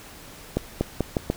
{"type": "accelerating click train", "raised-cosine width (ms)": 2, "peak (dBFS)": -8, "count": 5, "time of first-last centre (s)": [0.57, 1.301], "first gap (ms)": 240, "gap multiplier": 0.82, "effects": ["pink hiss -44 dBFS RMS until 1.36 s"]}